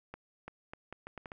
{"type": "accelerating click train", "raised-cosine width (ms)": 0.5, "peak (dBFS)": -28, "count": 8, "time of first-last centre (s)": [0.14, 1.318], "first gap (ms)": 340, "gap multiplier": 0.75, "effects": []}